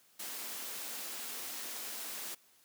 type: high-pass noise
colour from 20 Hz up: white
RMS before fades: -42 dBFS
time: 0.19-2.35 s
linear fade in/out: 10 ms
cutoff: 190 Hz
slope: 48 dB/octave
effects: white hiss -66 dBFS RMS until 2.64 s + high-pass 100 Hz 12 dB/octave